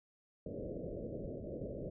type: low-pass noise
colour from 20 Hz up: white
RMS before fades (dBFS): -43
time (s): 0.46-1.9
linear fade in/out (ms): 5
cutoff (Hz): 610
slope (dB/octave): 96
effects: none